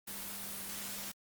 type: tone in noise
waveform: sine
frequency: 198.7 Hz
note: G3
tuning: 24 cents sharp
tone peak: -53 dBFS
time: 0.07-1.12 s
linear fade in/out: 10 ms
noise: white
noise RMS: -42 dBFS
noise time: 0.07-1.12 s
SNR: -14 dB
effects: Opus 24 kbps